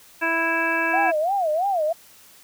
harmonic tone, 329.6 Hz, E4, in tune, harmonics 1 / 2 / 3 / 4 / 5 / 7 / 8, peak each -29 / -29 / -27 / -35 / -23 / -30 / -28 dBFS, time 0.21-1.12 s, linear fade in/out 20 ms
sine tone with vibrato, 698.5 Hz, F5, in tune, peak -19 dBFS, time 0.93-1.93 s, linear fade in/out 10 ms, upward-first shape sine, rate 3 Hz, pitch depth 250 cents each way
effects white hiss -50 dBFS RMS until 2.43 s

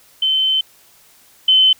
sine tone pair in turn, 3074 / 3058 Hz, G7 / G7, -35 / -44 cents, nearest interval unison, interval 9 cents, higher first, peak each -13 / -8 dBFS, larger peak second, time 0.22-0.61 / 1.48-1.73 s, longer first, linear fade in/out 5 ms, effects white hiss -50 dBFS RMS until 1.79 s

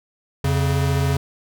square tone pair together, 86.16 / 138.59 Hz, F2 / C#3, -23 / 0 cents, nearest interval minor sixth, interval 823 cents, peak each -22 / -20 dBFS, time 0.44-1.17 s, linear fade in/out 5 ms, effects none

